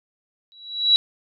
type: tone with exponential growth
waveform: sine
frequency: 3907 Hz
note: B7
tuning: 19 cents flat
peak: -9 dBFS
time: 0.52-0.96 s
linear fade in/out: 0 ms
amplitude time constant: 95 ms
effects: none